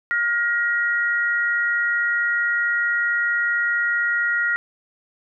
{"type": "tone pair together", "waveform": "sine", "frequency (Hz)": [1420, 1895.5], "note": ["F6", "A#6"], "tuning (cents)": [28, 28], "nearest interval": "perfect fourth", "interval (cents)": 500, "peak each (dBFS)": -21, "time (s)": [0.11, 4.56], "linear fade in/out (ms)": 0, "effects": []}